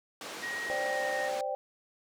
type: band-pass noise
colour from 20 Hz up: pink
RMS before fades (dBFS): -42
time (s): 0.21-1.41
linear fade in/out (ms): 2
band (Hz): 380 to 7500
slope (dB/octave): 12
type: tone with pitch glide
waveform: sine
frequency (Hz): 1886 to 1857.9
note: A#6 to A#6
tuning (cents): +20 to -6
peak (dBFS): -34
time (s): 0.42-1.29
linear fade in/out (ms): 20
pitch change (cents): -26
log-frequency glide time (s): 0.86-1.06
type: chord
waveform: sine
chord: C suspended second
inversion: none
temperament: just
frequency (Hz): 523.3 / 588.7 / 784.9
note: C5 / D5 / G5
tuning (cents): 0 / +4 / +2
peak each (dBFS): -35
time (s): 0.7-1.55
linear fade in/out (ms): 0
effects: none